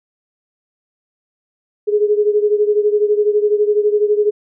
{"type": "beating tone pair", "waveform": "sine", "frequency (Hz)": [415.3, 427.3], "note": ["G#4", "G#4"], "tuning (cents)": [0, 49], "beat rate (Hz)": 12, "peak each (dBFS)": [-13, -17], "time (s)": [1.87, 4.31], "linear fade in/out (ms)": 20, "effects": []}